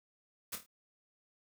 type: noise with echo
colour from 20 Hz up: white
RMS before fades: -39 dBFS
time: 0.52-0.56 s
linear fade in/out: 10 ms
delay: 26 ms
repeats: 4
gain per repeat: -7 dB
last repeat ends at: 0.664 s
effects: none